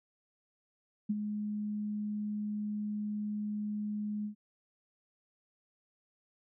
sine tone with ADSR envelope, 209.5 Hz, G#3, 15 cents sharp, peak -26 dBFS, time 1.09-4.35 s, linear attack 12 ms, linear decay 35 ms, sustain -7 dB, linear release 100 ms, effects none

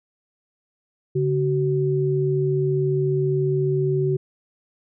sine tone pair together, 141.9 / 376.4 Hz, C#3 / F#4, +41 / +30 cents, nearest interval octave + perfect fourth, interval 1689 cents, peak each -21 dBFS, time 1.15-4.17 s, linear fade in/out 10 ms, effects none

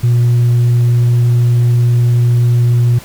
sine tone, 120.3 Hz, B2, 45 cents flat, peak -5 dBFS, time 0.03-2.99 s, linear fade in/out 10 ms, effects tanh soft clip ceiling -6 dBFS + pink hiss -35 dBFS RMS until 3.04 s

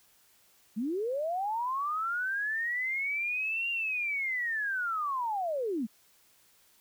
sine linear two-way sweep, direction up then down, 198.4 to 2794 to 198.4 Hz, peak -29 dBFS, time 0.76-5.87 s, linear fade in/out 20 ms, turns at 3.7 s, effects white hiss -64 dBFS RMS until 6.8 s

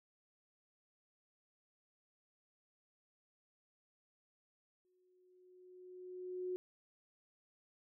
sine tone with exponential growth, 365.1 Hz, F#4, 23 cents flat, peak -36 dBFS, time 4.85-6.56 s, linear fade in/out 0 ms, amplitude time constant 370 ms, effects none

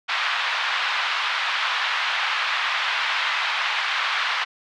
pink band-pass noise, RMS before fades -24 dBFS, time 0.08-4.45 s, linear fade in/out 20 ms, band 1000 to 3700 Hz, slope 24 dB/octave, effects none

